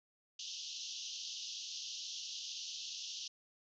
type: band-pass noise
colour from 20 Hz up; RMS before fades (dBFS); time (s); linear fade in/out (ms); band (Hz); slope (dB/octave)
white; -45; 0.39-3.28; 5; 2800 to 6400; 96
effects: none